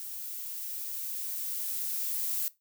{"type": "noise with level ramp", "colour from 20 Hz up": "violet", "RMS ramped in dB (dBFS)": [-40, -31], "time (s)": [0, 2.48], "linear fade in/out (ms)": 0, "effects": ["noise-tail reverb RT60 0.2 s tail -18 dB re dry"]}